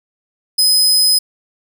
sawtooth tone, 5040 Hz, D#8, 21 cents sharp, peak -7 dBFS, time 0.58-1.19 s, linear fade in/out 10 ms, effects none

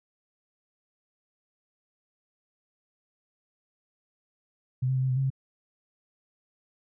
sine tone with pitch steps, 127.7 / 131.4 / 129.8 / 131.3 / 127.5 / 134.9 / 133.4 Hz, C3 / C3 / C3 / C3 / C3 / C#3 / C3, -42 / +8 / -13 / +6 / -44 / -47 / +34 cents, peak -23 dBFS, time 4.82-5.303 s, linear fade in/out 10 ms, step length 69 ms, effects none

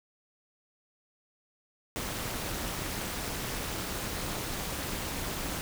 pink noise with amplitude modulation, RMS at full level -32 dBFS, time 1.96-5.61 s, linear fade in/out 0 ms, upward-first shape sine, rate 221 Hz, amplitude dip 70%, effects none

